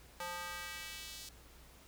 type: tone with high-pass filter sweep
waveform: square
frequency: 175.7 Hz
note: F3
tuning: 11 cents sharp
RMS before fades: -45 dBFS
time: 0.2-1.29 s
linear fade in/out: 2 ms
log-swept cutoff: 760 to 4700 Hz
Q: 1.2
effects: added 60 Hz sine -60 dBFS peak until 1.87 s + pink hiss -60 dBFS RMS until 1.87 s